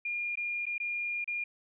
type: tone with dropouts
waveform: sine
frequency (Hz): 2415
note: D7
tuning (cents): +48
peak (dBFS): -31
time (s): 0.05-1.44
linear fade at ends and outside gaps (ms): 5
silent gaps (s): 0.356-0.372 / 0.656-0.665 / 0.781-0.8 / 1.244-1.276
effects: none